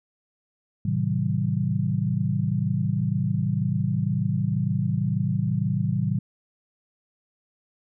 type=chord; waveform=sine; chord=A diminished seventh; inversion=none; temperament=just; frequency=110 / 132 / 158.4 / 190.08 Hz; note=A2 / C3 / Eb3 / Gb3; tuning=0 / +16 / +31 / +47 cents; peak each=-27 dBFS; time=0.85-6.19 s; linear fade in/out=5 ms; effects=none